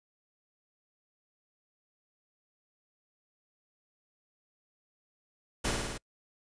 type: noise with echo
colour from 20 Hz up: pink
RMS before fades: -30 dBFS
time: 5.64-5.71 s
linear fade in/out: 10 ms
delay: 54 ms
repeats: 5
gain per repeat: -2 dB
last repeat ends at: 5.98 s
effects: noise-tail reverb RT60 0.1 s tail -26 dB re dry + resampled to 22050 Hz